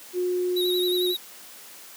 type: tone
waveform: sine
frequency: 360.3 Hz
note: F#4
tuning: 46 cents flat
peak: -22 dBFS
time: 0.13-1.15 s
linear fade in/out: 50 ms
type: tone with vibrato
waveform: square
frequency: 3836 Hz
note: A#7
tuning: 49 cents sharp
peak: -26 dBFS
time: 0.56-1.17 s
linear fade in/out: 10 ms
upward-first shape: sine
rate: 11 Hz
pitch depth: 52 cents each way
effects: white hiss -45 dBFS RMS until 1.96 s + high-pass 200 Hz 12 dB/octave